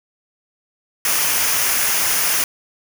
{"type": "noise with comb filter", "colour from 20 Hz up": "white", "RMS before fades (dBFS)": -18, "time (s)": [1.05, 2.44], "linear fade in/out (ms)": 2, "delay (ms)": 0.25, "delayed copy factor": -0.5, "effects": []}